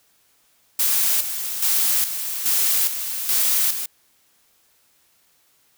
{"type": "noise with tremolo", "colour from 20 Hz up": "blue", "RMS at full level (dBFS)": -19, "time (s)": [0.79, 3.86], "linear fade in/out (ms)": 5, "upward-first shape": "square", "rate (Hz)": 1.2, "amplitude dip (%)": 60, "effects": ["white hiss -61 dBFS RMS until 5.77 s"]}